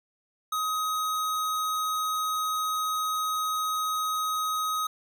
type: tone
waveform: square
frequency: 1261 Hz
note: D#6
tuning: 23 cents sharp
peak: -27 dBFS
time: 0.52-4.87 s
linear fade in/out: 5 ms
effects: none